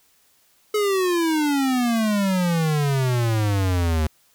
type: exponential sweep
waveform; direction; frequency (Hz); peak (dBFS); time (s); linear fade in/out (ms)
square; down; 428.4 to 76.1; -19; 0.74-4.07; 5
effects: white hiss -60 dBFS RMS until 4.34 s